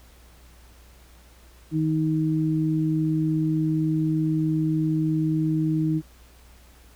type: tone pair together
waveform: sine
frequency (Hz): 157.4 / 314.1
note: D#3 / D#4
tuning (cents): +20 / +16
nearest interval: octave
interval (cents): 1196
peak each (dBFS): -23 / -23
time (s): 1.71-6.02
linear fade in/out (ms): 50
effects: added 60 Hz sine -50 dBFS peak until 6.95 s + pink hiss -55 dBFS RMS until 6.95 s